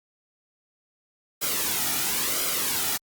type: noise with flanger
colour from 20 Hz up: white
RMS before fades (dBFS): -26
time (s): 1.41-2.98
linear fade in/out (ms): 20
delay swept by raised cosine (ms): 1.1 to 1.9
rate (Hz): 0.98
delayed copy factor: -0.6
effects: Opus 48 kbps